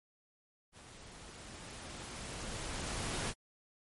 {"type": "noise with level ramp", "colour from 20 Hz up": "pink", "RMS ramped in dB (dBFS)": [-55, -36], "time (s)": [0.72, 3.34], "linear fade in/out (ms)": 50, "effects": ["MP3 48 kbps"]}